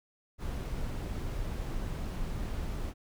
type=noise; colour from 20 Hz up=brown; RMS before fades=-35 dBFS; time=0.38-2.94 s; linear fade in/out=50 ms; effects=none